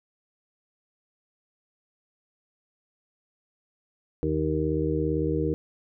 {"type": "harmonic tone", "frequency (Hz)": 77.78, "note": "D#2", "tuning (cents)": 0, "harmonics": [1, 2, 4, 5, 6], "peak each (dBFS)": [-31, -30, -28, -31, -29], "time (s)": [4.23, 5.54], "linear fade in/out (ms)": 0, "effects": []}